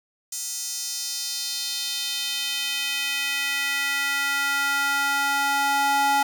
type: tone with high-pass filter sweep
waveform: square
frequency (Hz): 280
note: C#4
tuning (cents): +18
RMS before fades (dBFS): -25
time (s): 0.32-6.23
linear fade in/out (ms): 5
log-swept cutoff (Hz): 6800 to 810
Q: 2.1
effects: none